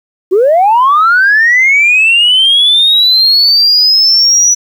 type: linear sweep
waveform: sine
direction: up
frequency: 349.2 to 5920 Hz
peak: -3 dBFS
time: 0.31-4.55 s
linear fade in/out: 20 ms
effects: tanh soft clip ceiling -1 dBFS + 7-bit